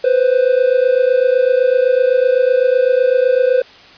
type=tone pair together; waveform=triangle; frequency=495.4 / 523.3 Hz; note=B4 / C5; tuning=+5 / 0 cents; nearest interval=minor second; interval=95 cents; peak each=-11 dBFS; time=0.04-3.62 s; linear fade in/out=5 ms; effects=white hiss -41 dBFS RMS until 3.97 s + resampled to 11025 Hz